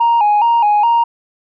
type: tone with vibrato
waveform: sine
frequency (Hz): 882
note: A5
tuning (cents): +4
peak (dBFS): -7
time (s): 0-1.04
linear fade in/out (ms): 10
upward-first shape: square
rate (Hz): 2.4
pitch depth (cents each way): 100
effects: tanh soft clip ceiling -7 dBFS